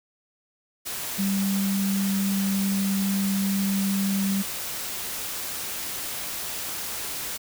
sine tone in noise, 196 Hz, G3, in tune, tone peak -22 dBFS, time 1.18-4.43 s, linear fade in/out 20 ms, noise white, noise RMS -32 dBFS, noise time 0.85-7.38 s, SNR +7 dB, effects none

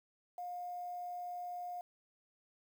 sine tone with quantisation, 712 Hz, F5, 33 cents sharp, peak -40 dBFS, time 0.38-1.81 s, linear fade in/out 2 ms, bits 10, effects none

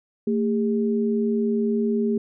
sine tone pair together, 224.5 / 405.2 Hz, A3 / G#4, +35 / -43 cents, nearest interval minor seventh, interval 1022 cents, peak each -21 / -24 dBFS, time 0.27-2.18 s, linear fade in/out 5 ms, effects none

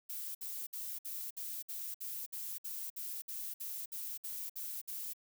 violet noise bursts, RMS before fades -42 dBFS, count 16, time 0.09-5.135 s, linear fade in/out 10 ms, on 260 ms, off 59 ms, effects none

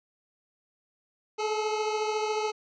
25% pulse beating tone pair, 427.2 / 441.2 Hz, G#4 / A4, +49 / +5 cents, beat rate 14 Hz, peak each -24 / -31 dBFS, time 1.38-2.52 s, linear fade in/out 20 ms, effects resampled to 16000 Hz

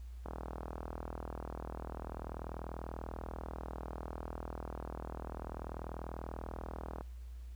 click train, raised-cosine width 1 ms, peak -28 dBFS, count 273, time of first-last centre 0.26-7.009 s, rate 40.3 Hz, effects added 60 Hz sine -44 dBFS peak until 7.55 s + pink hiss -68 dBFS RMS until 7.55 s

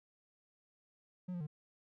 triangle tone with pitch steps, 181.2 / 175.2 / 150.2 Hz, F#3 / F3 / D3, -36 / +6 / +39 cents, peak -36 dBFS, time 1.28-1.469 s, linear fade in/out 10 ms, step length 63 ms, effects none

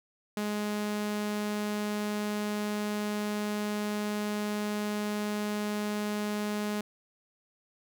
sawtooth tone, 208.9 Hz, G#3, 10 cents sharp, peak -26 dBFS, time 0.37-6.81 s, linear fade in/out 2 ms, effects none

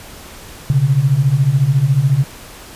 sine beating tone pair, 127.2 / 141.2 Hz, C3 / C#3, -48 / +32 cents, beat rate 14 Hz, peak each -15 / -12 dBFS, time 0.7-2.24 s, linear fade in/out 0 ms, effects pink hiss -36 dBFS RMS until 2.75 s + resampled to 32000 Hz

